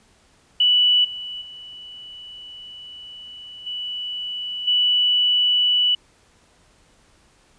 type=tone with level steps; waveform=sine; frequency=2960 Hz; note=F#7; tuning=in tune; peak=-13 / -29 / -36 / -26 / -15 dBFS; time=0.6-5.95 s; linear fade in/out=5 ms; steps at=1.04 / 1.41 / 3.66 / 4.67 s; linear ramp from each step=10 ms; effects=pink hiss -57 dBFS RMS until 7.58 s + resampled to 22050 Hz